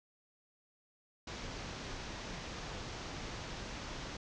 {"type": "low-pass noise", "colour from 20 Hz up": "pink", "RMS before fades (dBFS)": -44, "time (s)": [1.27, 4.17], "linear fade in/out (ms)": 5, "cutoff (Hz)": 6600, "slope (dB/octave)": 48, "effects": []}